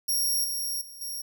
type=tone with level steps; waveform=10% pulse; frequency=5588 Hz; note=F8; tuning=in tune; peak=-18 / -23 / -37 / -27 dBFS; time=0.08-1.22 s; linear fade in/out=10 ms; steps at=0.44 / 0.81 / 1.01 s; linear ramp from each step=5 ms; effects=none